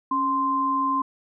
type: tone pair together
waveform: sine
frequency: 276.1 / 1043.3 Hz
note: C#4 / C6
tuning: -7 / -5 cents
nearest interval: octave + major seventh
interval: 2302 cents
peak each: -28 / -21 dBFS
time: 0.11-1.02 s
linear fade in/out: 5 ms
effects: none